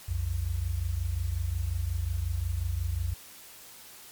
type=tone pair together; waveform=sine; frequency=61.74 / 87.31 Hz; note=B1 / F2; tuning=0 / 0 cents; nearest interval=tritone; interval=600 cents; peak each=-31 / -29 dBFS; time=0.08-3.14 s; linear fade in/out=10 ms; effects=white hiss -49 dBFS RMS until 4.11 s + MP3 96 kbps